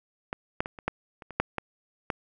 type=clicks; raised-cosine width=0.5 ms; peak=-16 / -10 / -19 / -27 / -11 / -28 / -25 / -7 / -14 / -12 dBFS; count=10; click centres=0.329 / 0.605 / 0.659 / 0.788 / 0.88 / 1.222 / 1.307 / 1.4 / 1.583 / 2.102 s; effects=none